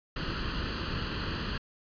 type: noise with comb filter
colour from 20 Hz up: pink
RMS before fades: -33 dBFS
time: 0.16-1.58 s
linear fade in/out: 5 ms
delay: 0.68 ms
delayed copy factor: +0.7
effects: resampled to 11025 Hz